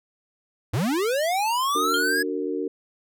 square linear sweep, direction up, 86.9 to 1692 Hz, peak -22 dBFS, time 0.73-2.23 s, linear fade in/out 10 ms
sine chord, D augmented, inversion none, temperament equal with one note detuned, 293.7 / 370 / 457.6 Hz, D4 / F#4 / A#4, 0 / 0 / -32 cents, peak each -29 dBFS, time 1.75-2.68 s, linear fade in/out 5 ms
sine tone with exponential decay, 3179 Hz, G7, 24 cents sharp, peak -22 dBFS, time 1.94-2.05 s, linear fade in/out 2 ms, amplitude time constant 23 ms
effects none

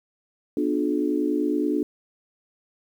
sine chord, B diminished seventh, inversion none, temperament just, 246.9 / 296.3 / 355.6 / 426.7 Hz, B3 / D4 / F4 / Ab4, 0 / +15 / +31 / +47 cents, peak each -29 / -23 / -28 / -29 dBFS, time 0.57-1.83 s, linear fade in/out 2 ms, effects 9-bit

